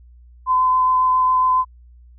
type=tone with vibrato; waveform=sine; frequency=1021 Hz; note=C6; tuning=43 cents flat; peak=-13 dBFS; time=0.46-1.65 s; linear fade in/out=50 ms; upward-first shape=sine; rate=7.3 Hz; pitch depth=9 cents each way; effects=added 60 Hz sine -43 dBFS peak until 2.18 s